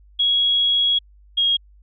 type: tone pair in turn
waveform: sine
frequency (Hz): 3322 / 3272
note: G#7 / G#7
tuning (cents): 0 / -26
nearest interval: unison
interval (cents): 26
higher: first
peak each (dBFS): -15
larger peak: neither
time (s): 0.19-0.99 / 1.37-1.57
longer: first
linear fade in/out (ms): 10
effects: added 50 Hz sine -47 dBFS peak until 1.82 s